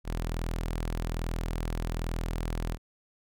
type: tone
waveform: sawtooth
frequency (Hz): 41.2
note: E1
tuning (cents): 0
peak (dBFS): -26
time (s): 0.04-2.78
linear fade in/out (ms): 50
effects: none